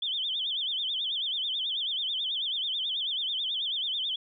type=tone with vibrato; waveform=sine; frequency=3322 Hz; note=G#7; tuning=in tune; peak=-28 dBFS; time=0.02-4.16 s; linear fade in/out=5 ms; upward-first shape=sine; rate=9.2 Hz; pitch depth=170 cents each way; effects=none